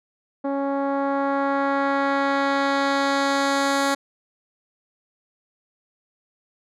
10% pulse tone with low-pass filter sweep, 277.2 Hz, C#4, in tune, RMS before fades -22 dBFS, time 0.44-3.95 s, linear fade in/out 10 ms, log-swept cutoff 600 to 10000 Hz, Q 0.78, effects none

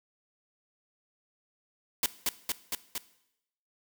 white noise with echo, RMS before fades -26 dBFS, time 2.03-2.06 s, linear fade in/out 2 ms, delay 230 ms, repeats 4, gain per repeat -2 dB, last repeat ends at 2.98 s, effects noise-tail reverb RT60 0.8 s tail -17 dB re dry

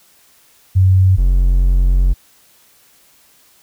sine / triangle tone pair in turn, 94.1 / 45.15 Hz, F#2 / F#1, +30 / -42 cents, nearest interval octave + minor second, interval 1272 cents, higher first, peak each -7 dBFS, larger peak neither, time 0.75-1.17 / 1.17-2.14 s, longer second, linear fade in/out 20 ms, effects white hiss -51 dBFS RMS until 3.62 s

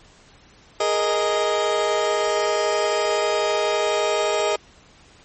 30% pulse chord, Ab suspended second, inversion none, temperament just, 415.3 / 467.2 / 623 Hz, Ab4 / Bb4 / Eb5, 0 / +4 / +2 cents, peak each -21 / -23 / -19 dBFS, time 0.8-4.56 s, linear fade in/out 5 ms, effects pink hiss -51 dBFS RMS until 5.24 s + MP3 32 kbps

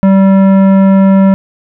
sine tone with tanh clipping, 193.5 Hz, G3, 22 cents flat, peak -5 dBFS, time 0.03-1.34 s, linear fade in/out 0 ms, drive 14 dB, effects none

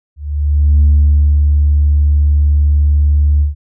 sine tone with ADSR envelope, 73.3 Hz, D2, 3 cents flat, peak -3 dBFS, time 0.16-3.55 s, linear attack 650 ms, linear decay 590 ms, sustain -3 dB, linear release 140 ms, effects tanh soft clip ceiling -3 dBFS

